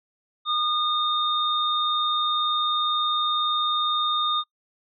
sine tone pair together, 1223 / 3661 Hz, D#6 / A#7, -30 / -32 cents, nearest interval octave + perfect fifth, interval 1898 cents, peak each -24 dBFS, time 0.45-4.44 s, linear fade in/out 50 ms, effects noise-tail reverb RT60 0.1 s tail -20 dB re dry

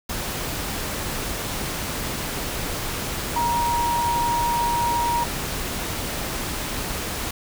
sine tone in noise, 946 Hz, A#5, 25 cents sharp, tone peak -20 dBFS, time 3.36-5.24 s, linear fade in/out 5 ms, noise pink, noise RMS -28 dBFS, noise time 0.09-7.31 s, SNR +5 dB, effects none

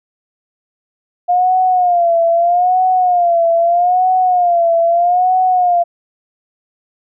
sine tone with vibrato, 706 Hz, F5, 19 cents sharp, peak -9 dBFS, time 1.28-5.84 s, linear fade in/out 20 ms, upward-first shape sine, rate 0.79 Hz, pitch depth 90 cents each way, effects none

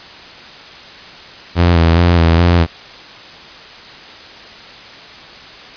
sawtooth tone with vibrato, 84.8 Hz, E2, 50 cents sharp, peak -4 dBFS, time 1.55-2.67 s, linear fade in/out 50 ms, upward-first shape square, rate 2.4 Hz, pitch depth 40 cents each way, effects white hiss -35 dBFS RMS until 5.76 s + resampled to 11025 Hz

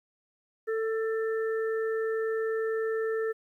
harmonic tone, 444.5 Hz, A4, 18 cents sharp, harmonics 1 / 3 / 4, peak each -27 / -41 / -39 dBFS, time 0.67-3.33 s, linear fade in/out 20 ms, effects 11-bit

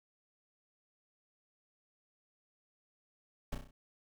brown noise with echo, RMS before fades -35 dBFS, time 3.52-3.55 s, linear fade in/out 5 ms, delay 32 ms, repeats 5, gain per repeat -5 dB, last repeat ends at 3.71 s, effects none

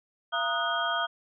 sine tone cluster, 683 / 934 / 1244 / 1472 / 3222 Hz, F5 / A#5 / D#6 / F#6 / G7, -39 / +3 / -1 / -9 / +47 cents, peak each -32 / -35 / -31 / -31 / -33 dBFS, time 0.32-1.07 s, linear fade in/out 20 ms, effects none

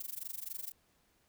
violet noise with amplitude modulation, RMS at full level -39 dBFS, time 0-0.72 s, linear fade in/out 5 ms, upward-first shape sine, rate 23.8 Hz, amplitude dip 95%, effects pink hiss -72 dBFS RMS until 1.28 s

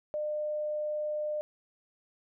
sine tone, 603 Hz, D5, 46 cents sharp, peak -30 dBFS, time 0.14-1.41 s, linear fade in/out 0 ms, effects none

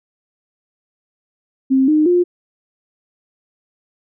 sine tone with pitch steps, 265.3 / 306.5 / 354.1 Hz, C4 / D#4 / F4, +24 / -26 / +24 cents, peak -10 dBFS, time 1.7-2.24 s, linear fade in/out 20 ms, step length 180 ms, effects none

